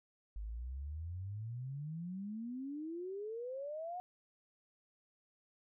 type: exponential sweep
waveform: sine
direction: up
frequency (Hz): 49.82 to 737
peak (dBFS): -40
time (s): 0.36-4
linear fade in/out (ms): 0
effects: none